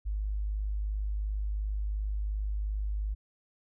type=tone; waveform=sine; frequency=51.4 Hz; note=G#1; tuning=17 cents flat; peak=-29 dBFS; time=0.05-3.15 s; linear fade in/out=20 ms; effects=none